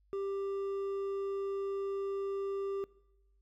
sine tone with hard clipping, 393.9 Hz, G4, 8 cents sharp, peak -35 dBFS, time 0.13-2.84 s, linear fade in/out 0 ms, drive 5 dB, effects noise-tail reverb RT60 0.9 s tail -22 dB re dry + added 50 Hz sine -66 dBFS peak until 3.41 s

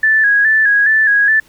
sine tone with vibrato, 1705 Hz, G#6, 45 cents sharp, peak -8 dBFS, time 0.03-1.4 s, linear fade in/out 5 ms, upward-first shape square, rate 2.4 Hz, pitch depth 52 cents each way, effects pink hiss -49 dBFS RMS until 1.48 s

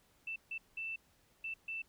sine tone bursts at uneven times, 2662 Hz, E7, 16 cents sharp, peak -38 dBFS, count 5, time 0.27-0.36 / 0.51-0.58 / 0.77-0.96 / 1.44-1.54 / 1.68-1.82 s, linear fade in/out 5 ms, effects pink hiss -70 dBFS RMS until 1.88 s

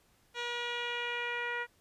10% pulse tone with low-pass filter sweep, 479.5 Hz, A#4, 49 cents sharp, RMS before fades -36 dBFS, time 0.34-1.67 s, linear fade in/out 50 ms, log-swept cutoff 4400 to 1900 Hz, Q 2.1, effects pink hiss -68 dBFS RMS until 1.8 s + resampled to 32000 Hz

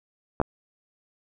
clicks, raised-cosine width 1 ms, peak -8 dBFS, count 2, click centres 0.401 / 0.415 s, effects none

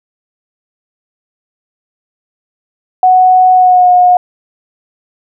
sine tone with pitch glide, 740 to 721.4 Hz, F#5 to F#5, 0 to -44 cents, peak -3 dBFS, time 3.03-4.17 s, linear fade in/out 2 ms, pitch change -44 cents, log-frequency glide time 3.53-3.9 s, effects none

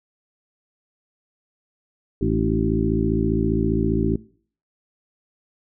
harmonic tone with a mistuned harmonic, 55 Hz, A1, in tune, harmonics 1 / 2 / 3 / 4 / 5 / 6 / 7, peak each -26 / -26 / -26 / -26 / -26 / -26 / -26 dBFS, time 2.21-4.16 s, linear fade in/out 5 ms, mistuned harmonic 5, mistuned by +61 cents, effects noise-tail reverb RT60 0.5 s tail -21 dB re dry

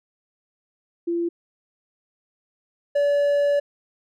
sine / triangle tone pair in turn, 341.3 / 574 Hz, F4 / D5, -40 / -40 cents, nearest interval major sixth, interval 900 cents, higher second, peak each -21 / -15 dBFS, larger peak second, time 1.07-1.29 / 2.95-3.6 s, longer second, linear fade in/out 10 ms, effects none

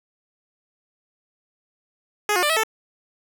10% pulse tone with pitch steps, 417.3 / 359.5 / 593 / 645 / 440.8 Hz, G#4 / F#4 / D5 / E5 / A4, +8 / -50 / +17 / -38 / +3 cents, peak -10 dBFS, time 2.29-2.635 s, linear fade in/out 2 ms, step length 69 ms, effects none

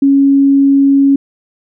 sine tone, 276.5 Hz, C#4, 4 cents flat, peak -5 dBFS, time 0.02-1.16 s, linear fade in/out 5 ms, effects none

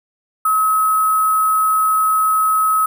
sine tone with sample-and-hold, 1283 Hz, E6, 47 cents flat, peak -12 dBFS, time 0.45-2.86 s, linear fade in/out 5 ms, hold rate 11025 Hz, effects none

